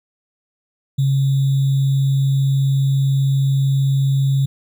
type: tone with sample-and-hold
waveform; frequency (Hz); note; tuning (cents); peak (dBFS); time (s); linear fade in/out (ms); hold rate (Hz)
sine; 136.4; C#3; -28; -13; 0.98-4.46; 10; 3675
effects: none